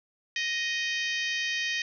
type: harmonic tone with a mistuned harmonic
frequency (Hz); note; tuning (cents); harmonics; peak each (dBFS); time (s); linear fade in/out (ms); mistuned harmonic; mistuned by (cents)
623; D#5; +2; 3 / 4 / 5 / 6 / 7 / 8 / 9 / 10; -31 / -33 / -35 / -38 / -42 / -42 / -42 / -45; 0.36-1.82; 2; 7; +45
effects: none